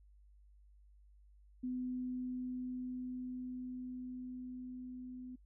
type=tone with level ramp; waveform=sine; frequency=252.1 Hz; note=B3; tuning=36 cents sharp; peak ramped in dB=-36 to -45 dBFS; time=1.63-5.36 s; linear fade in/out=10 ms; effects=noise-tail reverb RT60 0.1 s tail -23 dB re dry + added 50 Hz sine -60 dBFS peak until 5.45 s